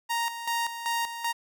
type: tone with tremolo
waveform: sawtooth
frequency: 932.3 Hz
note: A#5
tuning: in tune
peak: -22 dBFS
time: 0.09-1.33 s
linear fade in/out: 20 ms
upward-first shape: square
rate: 2.6 Hz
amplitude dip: 65%
effects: none